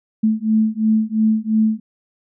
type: beating tone pair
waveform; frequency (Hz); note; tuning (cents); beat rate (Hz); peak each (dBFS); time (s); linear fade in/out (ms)
sine; 217.1 / 220; A3 / A3; -23 / 0; 2.9; -17; 0.23-1.8; 10
effects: none